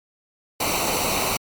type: noise with comb filter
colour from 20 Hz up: pink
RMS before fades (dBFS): -23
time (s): 0.6-1.37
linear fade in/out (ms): 5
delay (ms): 0.59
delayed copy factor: -0.75
effects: MP3 96 kbps